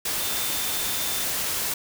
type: tone in noise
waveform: sine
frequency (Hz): 3573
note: A7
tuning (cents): +26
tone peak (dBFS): -35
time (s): 0.2-1.24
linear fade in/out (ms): 5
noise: white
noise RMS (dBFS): -27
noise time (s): 0.05-1.74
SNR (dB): -11
effects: none